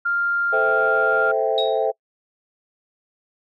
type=tone; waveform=sine; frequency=1396.9 Hz; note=F6; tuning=in tune; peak=-18 dBFS; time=0.05-1.32 s; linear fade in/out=10 ms
type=chord; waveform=sine; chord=A minor seventh; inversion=none; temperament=equal; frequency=440 / 523.3 / 659.3 / 784 Hz; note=A4 / C5 / E5 / G5; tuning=0 / 0 / 0 / 0 cents; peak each=-22 / -23 / -22 / -25 dBFS; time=0.52-1.92 s; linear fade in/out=20 ms
type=tone with exponential decay; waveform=sine; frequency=3785 Hz; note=A#7; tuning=26 cents sharp; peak=-19 dBFS; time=1.58-1.86 s; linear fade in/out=1 ms; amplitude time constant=60 ms
effects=noise-tail reverb RT60 0.1 s tail -26 dB re dry + tanh soft clip ceiling -7 dBFS